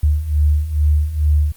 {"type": "beating tone pair", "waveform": "sine", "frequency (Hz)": [73.42, 75.72], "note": ["D2", "D#2"], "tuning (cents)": [0, -47], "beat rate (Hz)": 2.3, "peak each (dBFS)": [-18, -14], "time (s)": [0.03, 1.52], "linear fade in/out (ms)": 5, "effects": ["white hiss -48 dBFS RMS until 1.56 s", "Opus 32 kbps"]}